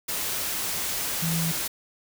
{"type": "tone in noise", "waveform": "sine", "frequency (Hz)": 164.81, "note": "E3", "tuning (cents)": 0, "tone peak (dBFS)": -25, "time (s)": [1.22, 1.52], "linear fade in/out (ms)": 10, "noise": "white", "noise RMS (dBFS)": -29, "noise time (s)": [0.08, 1.68], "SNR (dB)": 1, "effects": []}